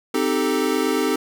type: chord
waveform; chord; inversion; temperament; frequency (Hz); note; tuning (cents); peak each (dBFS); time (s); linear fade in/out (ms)
square; A half-diminished seventh; first; equal; 261.6 / 311.1 / 392 / 440; C4 / Eb4 / G4 / A4; 0 / 0 / 0 / 0; -25; 0.14-1.16; 5
effects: none